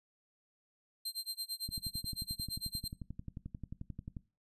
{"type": "tone with tremolo", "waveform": "sawtooth", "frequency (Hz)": 4154, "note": "C8", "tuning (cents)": -13, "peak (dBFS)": -32, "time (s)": [1.05, 2.88], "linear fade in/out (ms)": 5, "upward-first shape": "sine", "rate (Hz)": 8.9, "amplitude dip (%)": 100}
{"type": "click train", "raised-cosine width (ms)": 5, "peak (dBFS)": -30, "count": 29, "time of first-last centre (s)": [1.69, 4.168], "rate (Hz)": 11.3}
{"effects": ["noise-tail reverb RT60 0.3 s tail -19 dB re dry", "resampled to 32000 Hz"]}